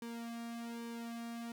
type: tone with flanger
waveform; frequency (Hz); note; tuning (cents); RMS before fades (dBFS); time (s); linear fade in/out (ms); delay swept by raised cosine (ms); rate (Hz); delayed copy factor
sawtooth; 233.1; A#3; 0; -44; 0.02-1.52; 2; 1.5 to 2.32; 1.2; -0.95
effects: none